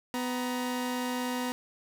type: tone pair together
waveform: sawtooth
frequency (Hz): 250 / 943.9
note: B3 / A#5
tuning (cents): +21 / +21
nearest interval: octave + major seventh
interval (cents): 2300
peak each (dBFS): -27 / -33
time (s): 0.14-1.52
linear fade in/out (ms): 0
effects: none